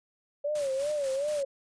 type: tone with vibrato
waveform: sine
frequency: 565 Hz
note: C#5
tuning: 33 cents sharp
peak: -27 dBFS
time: 0.44-1.45 s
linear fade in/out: 10 ms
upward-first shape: sine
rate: 2.6 Hz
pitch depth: 120 cents each way
type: noise with tremolo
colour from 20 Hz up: white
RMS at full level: -42 dBFS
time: 0.55-1.43 s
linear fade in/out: 5 ms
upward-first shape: square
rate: 4.1 Hz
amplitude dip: 40%
effects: resampled to 22050 Hz